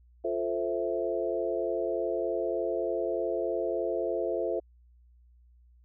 sine chord, F major seventh, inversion none, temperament equal, 349.2 / 440 / 523.3 / 659.3 Hz, F4 / A4 / C5 / E5, 0 / 0 / 0 / 0 cents, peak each -33 dBFS, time 0.24-4.6 s, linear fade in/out 10 ms, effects added 60 Hz sine -56 dBFS peak until 5.84 s

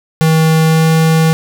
square tone with pitch glide, 159.8 to 160.82 Hz, D#3 to E3, +47 to -42 cents, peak -8 dBFS, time 0.21-1.33 s, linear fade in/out 0 ms, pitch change +11 cents, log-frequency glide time 0.65-0.86 s, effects none

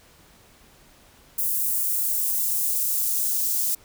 blue noise with high-pass filter sweep, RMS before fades -24 dBFS, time 1.38-3.75 s, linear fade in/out 5 ms, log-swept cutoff 9500 to 5900 Hz, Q 0.86, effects pink hiss -54 dBFS RMS until 3.84 s

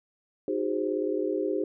sine chord, Ab dominant seventh, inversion second, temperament equal with one note detuned, 311.1 / 370 / 408.9 / 523.3 Hz, Eb4 / Gb4 / Ab4 / C5, 0 / 0 / -27 / 0 cents, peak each -31 / -31 / -30 / -33 dBFS, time 0.48-1.64 s, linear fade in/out 2 ms, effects none

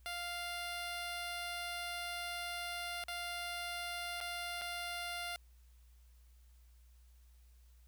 10% pulse tone with dropouts, 698.5 Hz, F5, in tune, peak -31 dBFS, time 0.06-5.36 s, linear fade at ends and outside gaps 0 ms, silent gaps 3.038-3.083 / 4.204-4.211 / 4.613-4.618 s, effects added 60 Hz sine -59 dBFS peak until 7.87 s + white hiss -74 dBFS RMS until 7.87 s

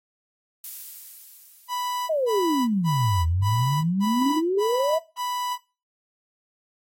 violet noise with exponential decay, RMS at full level -34 dBFS, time 0.64-3.04 s, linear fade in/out 1 ms, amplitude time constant 520 ms
45% pulse tone bursts, 987.8 Hz, B5, in tune, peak -26 dBFS, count 7, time 1.68-5.58 s, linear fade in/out 50 ms, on 420 ms, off 160 ms
sine exponential two-way sweep, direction down then up, 663 to 79.9 to 663 Hz, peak -20 dBFS, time 2.09-4.99 s, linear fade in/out 10 ms, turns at 3.26 s
effects noise-tail reverb RT60 0.3 s tail -18 dB re dry + AAC 48 kbps

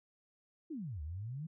sine exponential two-way sweep, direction down then up, 345.9 to 71.2 to 166.9 Hz, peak -39 dBFS, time 0.7-1.47 s, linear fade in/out 10 ms, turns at 1.02 s, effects none

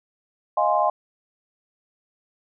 sine chord, F minor seventh, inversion third, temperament equal, 622.3 / 698.5 / 830.6 / 1046.5 Hz, Eb5 / F5 / Ab5 / C6, 0 / 0 / 0 / 0 cents, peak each -23 dBFS, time 0.57-0.9 s, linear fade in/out 5 ms, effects none

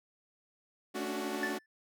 sawtooth chord, D major seventh, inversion second, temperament equal with one note detuned, 220 / 281.5 / 293.7 / 370 Hz, A3 / C#4 / D4 / F#4, 0 / +27 / 0 / 0 cents, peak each -37 / -37 / -37 / -34 dBFS, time 0.94-1.59 s, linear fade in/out 20 ms
triangle tone with exponential decay, 1760 Hz, A6, in tune, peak -28 dBFS, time 1.43-1.66 s, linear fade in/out 2 ms, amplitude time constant 48 ms
effects none

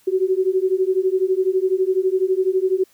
sine beating tone pair, 370 / 382 Hz, F#4 / G4, 0 / -45 cents, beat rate 12 Hz, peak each -19 dBFS, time 0.07-2.84 s, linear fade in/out 10 ms, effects white hiss -57 dBFS RMS until 2.93 s

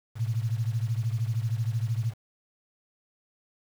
sine beating tone pair, 110 / 123 Hz, A2 / B2, 0 / -7 cents, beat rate 13 Hz, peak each -27 / -30 dBFS, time 0.15-2.14 s, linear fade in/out 50 ms, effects 8-bit

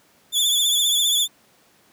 sawtooth tone with vibrato, 3470 Hz, A7, 25 cents flat, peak -14 dBFS, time 0.32-1.28 s, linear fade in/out 50 ms, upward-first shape sine, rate 15 Hz, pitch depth 61 cents each way, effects pink hiss -57 dBFS RMS until 1.92 s + high-pass 150 Hz 12 dB/octave

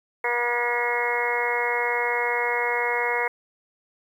harmonic tone, 240.3 Hz, B3, 47 cents flat, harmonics 2 / 3 / 4 / 5 / 6 / 7 / 8 / 9, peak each -28 / -33 / -28 / -36 / -35 / -34 / -29 / -27 dBFS, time 0.24-3.28 s, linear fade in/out 5 ms, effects 9-bit

